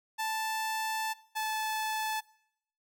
sawtooth tone pair in turn, 880 / 869.9 Hz, A5 / A5, 0 / -20 cents, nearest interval unison, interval 20 cents, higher first, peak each -27 dBFS, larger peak neither, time 0.18-1.14 / 1.35-2.21 s, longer first, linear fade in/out 20 ms, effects noise-tail reverb RT60 0.7 s tail -21 dB re dry

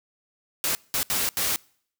white noise bursts at uneven times, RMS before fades -25 dBFS, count 4, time 0.64-0.75 / 0.94-1.03 / 1.1-1.29 / 1.37-1.56 s, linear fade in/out 0 ms, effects noise-tail reverb RT60 0.6 s tail -26 dB re dry

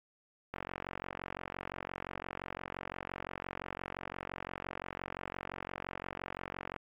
click train, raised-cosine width 0.5 ms, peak -23 dBFS, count 286, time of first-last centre 0.54-6.763 s, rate 45.8 Hz, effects AAC 64 kbps

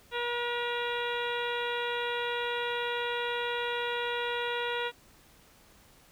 harmonic tone with a mistuned harmonic, 479.5 Hz, A#4, 49 cents sharp, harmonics 1 / 2 / 3 / 4 / 5 / 6 / 7 / 8, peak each -34 / -36 / -37 / -39 / -42 / -41 / -41 / -44 dBFS, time 0.11-4.92 s, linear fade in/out 50 ms, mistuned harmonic 6, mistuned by -49 cents, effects pink hiss -59 dBFS RMS until 6.11 s

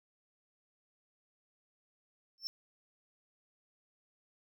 triangle tone with exponential growth, 5370 Hz, E8, 31 cents sharp, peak -30 dBFS, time 2.38-2.47 s, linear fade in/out 0 ms, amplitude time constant 19 ms, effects none

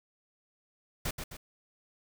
pink noise with echo, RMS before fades -33 dBFS, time 1.05-1.11 s, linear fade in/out 5 ms, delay 130 ms, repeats 2, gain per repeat -6 dB, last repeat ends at 1.37 s, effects none

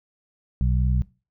harmonic tone, 62.3 Hz, B1, 16 cents sharp, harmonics 1 / 2 / 3, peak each -20 / -24 / -29 dBFS, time 0.61-1.02 s, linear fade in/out 0 ms, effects noise-tail reverb RT60 0.3 s tail -20 dB re dry

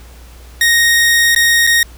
sawtooth tone with dropouts, 1864.7 Hz, A#6, in tune, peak -5 dBFS, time 0.61-1.83 s, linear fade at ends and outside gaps 2 ms, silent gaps 1.349-1.361 / 1.668-1.672 s, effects added 60 Hz sine -35 dBFS peak until 1.97 s + pink hiss -43 dBFS RMS until 1.97 s

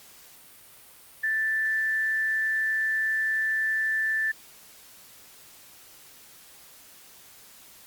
sine tone with amplitude modulation, 1764 Hz, A6, 4 cents sharp, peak -22 dBFS, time 1.23-4.32 s, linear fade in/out 10 ms, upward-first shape sine, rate 197 Hz, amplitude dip 25%, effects white hiss -51 dBFS RMS until 7.86 s + Opus 48 kbps

